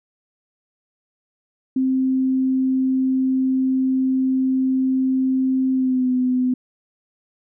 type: tone with pitch glide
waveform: sine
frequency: 261.6 to 253.1 Hz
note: C4 to B3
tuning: 0 to +43 cents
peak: -16 dBFS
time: 1.76-6.54 s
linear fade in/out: 5 ms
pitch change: -57 cents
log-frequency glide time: 5.73-6.1 s
effects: none